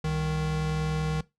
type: tone pair together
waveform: square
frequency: 65.58 / 155.56 Hz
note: C2 / D#3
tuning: +5 / 0 cents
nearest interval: octave + minor third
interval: 1495 cents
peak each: -35 / -27 dBFS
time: 0.04-1.21 s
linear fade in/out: 5 ms
effects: noise-tail reverb RT60 0.2 s tail -19 dB re dry + low-pass 7000 Hz 12 dB/octave